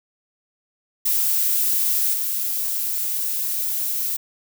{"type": "noise with level steps", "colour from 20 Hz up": "violet", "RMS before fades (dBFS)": [-20, -24], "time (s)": [1.05, 4.17], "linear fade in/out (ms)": 10, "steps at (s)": 2.13, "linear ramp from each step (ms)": 10, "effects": []}